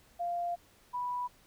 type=tone pair in turn; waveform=sine; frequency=696 / 984.3 Hz; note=F5 / B5; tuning=-6 / -6 cents; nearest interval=tritone; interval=600 cents; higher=second; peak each=-31 / -32 dBFS; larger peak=first; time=0.19-0.56 / 0.93-1.28 s; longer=first; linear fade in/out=20 ms; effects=pink hiss -63 dBFS RMS until 1.46 s